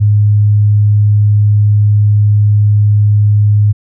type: tone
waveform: sine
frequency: 104.2 Hz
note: G#2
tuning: 6 cents sharp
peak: -5 dBFS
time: 0-3.73 s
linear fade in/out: 20 ms
effects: none